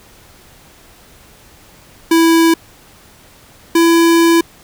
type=tone pair in turn; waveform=square; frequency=329.6 / 334.2 Hz; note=E4 / E4; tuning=0 / +24 cents; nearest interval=unison; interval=24 cents; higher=second; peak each=-8 dBFS; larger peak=neither; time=2.11-2.54 / 3.75-4.41 s; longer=second; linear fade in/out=5 ms; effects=pink hiss -44 dBFS RMS until 4.63 s